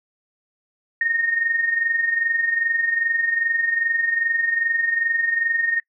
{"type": "tone with amplitude modulation", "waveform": "sine", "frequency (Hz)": 1845, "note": "A#6", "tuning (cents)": -18, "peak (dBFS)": -16, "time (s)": [1.01, 5.8], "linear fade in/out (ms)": 2, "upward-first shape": "sine", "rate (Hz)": 22.5, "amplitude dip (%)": 60, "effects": ["noise-tail reverb RT60 0.1 s tail -21 dB re dry"]}